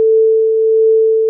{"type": "tone with tremolo", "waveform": "sine", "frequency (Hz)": 443.2, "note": "A4", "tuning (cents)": 13, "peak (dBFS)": -6, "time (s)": [0, 1.29], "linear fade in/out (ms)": 0, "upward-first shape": "triangle", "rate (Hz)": 1.4, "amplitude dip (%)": 35, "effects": []}